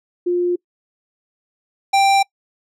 sine / square tone pair in turn, 353.4 / 786.7 Hz, F4 / G5, +21 / +6 cents, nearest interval octave + major second, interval 1385 cents, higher second, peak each -15 / -12 dBFS, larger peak second, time 0.26-0.56 / 1.93-2.23 s, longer neither, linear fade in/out 10 ms, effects noise-tail reverb RT60 0.1 s tail -25 dB re dry + low-pass 8000 Hz 12 dB/octave

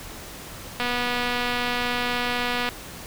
click train, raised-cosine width 0.3 ms, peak -10 dBFS, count 462, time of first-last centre 0.8-2.689 s, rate 244 Hz, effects pink hiss -39 dBFS RMS until 3.06 s

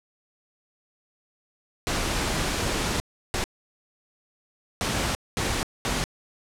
pink noise bursts at uneven times, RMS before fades -26 dBFS, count 5, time 1.87-3 / 3.34-3.44 / 4.81-5.15 / 5.37-5.63 / 5.85-6.04 s, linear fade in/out 0 ms, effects low-pass 9000 Hz 12 dB/octave

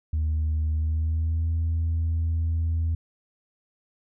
sine tone with pitch glide, 77.78 to 81.93 Hz, D#2 to E2, 0 to -10 cents, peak -20 dBFS, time 0.13-2.95 s, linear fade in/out 5 ms, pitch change +90 cents, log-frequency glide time 0.74-1.49 s, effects tanh soft clip ceiling -20 dBFS

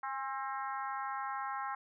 harmonic tone with a mistuned harmonic, 266.6 Hz, C4, 33 cents sharp, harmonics 3 / 4 / 5 / 6 / 7 / 8, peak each -40 / -40 / -42 / -47 / -49 / -56 dBFS, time 0.03-1.75 s, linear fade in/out 5 ms, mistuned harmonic 3, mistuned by +34 cents, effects none

